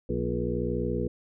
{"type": "harmonic tone with a mistuned harmonic", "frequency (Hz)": 60.5, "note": "B1", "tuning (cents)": -35, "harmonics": [1, 2, 3, 4, 6, 7, 8], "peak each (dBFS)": [-34, -34, -34, -34, -34, -34, -34], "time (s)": [0.09, 1.08], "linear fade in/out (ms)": 5, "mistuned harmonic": 6, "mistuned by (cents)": -64, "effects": []}